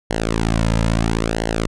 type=tone with flanger; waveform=sawtooth; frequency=55.7 Hz; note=A1; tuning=22 cents sharp; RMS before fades=-19 dBFS; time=0.1-1.67 s; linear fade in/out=5 ms; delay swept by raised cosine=0.81 to 2.71 ms; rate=0.75 Hz; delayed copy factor=-0.85; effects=resampled to 22050 Hz